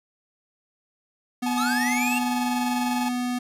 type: tone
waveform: square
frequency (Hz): 246.9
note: B3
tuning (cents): 0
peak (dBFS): -25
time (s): 1.42-3.39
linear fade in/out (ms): 10
type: tone with tremolo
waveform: 45% pulse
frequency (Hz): 854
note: G#5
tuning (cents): +48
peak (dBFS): -26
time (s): 1.46-3.09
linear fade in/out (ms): 5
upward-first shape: square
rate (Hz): 20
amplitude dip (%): 40
type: linear sweep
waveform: square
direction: up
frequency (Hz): 1200 to 2785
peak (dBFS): -26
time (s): 1.57-2.19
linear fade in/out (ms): 10
effects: resampled to 32000 Hz + 8-bit